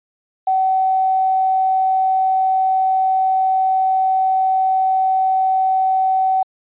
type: tone with quantisation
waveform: sine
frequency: 759 Hz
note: F#5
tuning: 44 cents sharp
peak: -13 dBFS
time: 0.47-6.43 s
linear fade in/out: 5 ms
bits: 7
effects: resampled to 8000 Hz